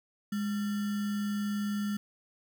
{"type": "tone with sample-and-hold", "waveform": "sine", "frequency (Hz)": 205.9, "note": "G#3", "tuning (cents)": -15, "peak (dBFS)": -29, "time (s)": [0.32, 1.97], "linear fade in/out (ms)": 5, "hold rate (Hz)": 1575, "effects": []}